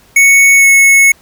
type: tone with pitch glide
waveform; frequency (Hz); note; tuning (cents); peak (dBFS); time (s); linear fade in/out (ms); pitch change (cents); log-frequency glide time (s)
square; 2217 to 2197; C#7 to C#7; 0 to -16; -4; 0.16-1.12; 5; -16; 0.56-0.66
effects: pink hiss -46 dBFS RMS until 1.21 s